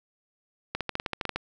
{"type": "clicks", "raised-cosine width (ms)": 0.3, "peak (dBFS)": -13, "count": 11, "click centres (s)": [0.75, 0.807, 0.893, 0.954, 0.999, 1.062, 1.133, 1.212, 1.253, 1.293, 1.36], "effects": []}